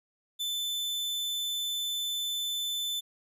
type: tone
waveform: 40% pulse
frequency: 3520 Hz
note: A7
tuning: in tune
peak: -29 dBFS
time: 0.39-3.01 s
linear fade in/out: 20 ms
effects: none